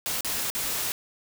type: noise with dropouts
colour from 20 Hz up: white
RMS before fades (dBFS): -29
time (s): 0.06-0.92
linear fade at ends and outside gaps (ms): 0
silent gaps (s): 0.208-0.247 / 0.501-0.55
effects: none